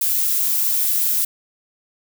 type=noise; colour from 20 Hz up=violet; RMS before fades=-19 dBFS; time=0.01-1.25 s; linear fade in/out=5 ms; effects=none